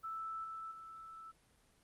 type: tone with level steps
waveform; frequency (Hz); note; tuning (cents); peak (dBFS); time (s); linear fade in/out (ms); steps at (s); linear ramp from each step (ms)
sine; 1318.5; E6; 0; -40 / -43 / -49; 0.03-1.32; 20; 0.44 / 0.71; 5
effects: pink hiss -70 dBFS RMS until 1.83 s + Opus 24 kbps